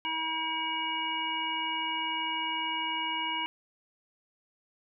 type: harmonic tone with a mistuned harmonic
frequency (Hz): 320.5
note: E4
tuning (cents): -49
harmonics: 1 / 3 / 5 / 7 / 9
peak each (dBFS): -43 / -33 / -44 / -36 / -34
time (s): 0.05-3.46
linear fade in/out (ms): 0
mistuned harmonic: 7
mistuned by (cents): +17
effects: none